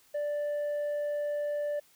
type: tone with tanh clipping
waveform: sine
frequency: 587 Hz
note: D5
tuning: 1 cent flat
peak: -30 dBFS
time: 0.14-1.8 s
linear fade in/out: 10 ms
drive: 3 dB
effects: white hiss -63 dBFS RMS until 1.95 s